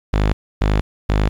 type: tone bursts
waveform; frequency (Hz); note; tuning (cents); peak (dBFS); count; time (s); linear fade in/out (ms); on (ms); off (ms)
sawtooth; 51.3; G#1; -21; -10; 3; 0.13-1.29; 5; 200; 280
effects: low-pass 4000 Hz 12 dB/octave + 8-bit